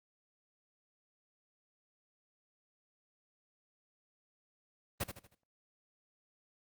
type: noise with echo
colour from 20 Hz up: pink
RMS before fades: -34 dBFS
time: 5-5.04 s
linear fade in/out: 10 ms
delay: 78 ms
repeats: 4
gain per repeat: -8 dB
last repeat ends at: 5.352 s
effects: noise-tail reverb RT60 0.4 s tail -20 dB re dry + Opus 32 kbps